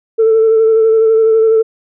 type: tone with vibrato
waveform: sine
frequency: 444.8 Hz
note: A4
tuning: 19 cents sharp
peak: -5 dBFS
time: 0.18-1.63 s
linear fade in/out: 20 ms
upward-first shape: sine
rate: 12 Hz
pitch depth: 23 cents each way
effects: tanh soft clip ceiling -3 dBFS